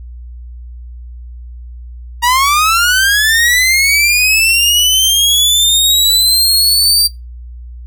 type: linear sweep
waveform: sawtooth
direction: up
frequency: 940 to 4699 Hz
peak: -5 dBFS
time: 2.22-7.08 s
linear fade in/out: 20 ms
effects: noise-tail reverb RT60 0.2 s tail -20 dB re dry + added 60 Hz sine -27 dBFS peak until 7.86 s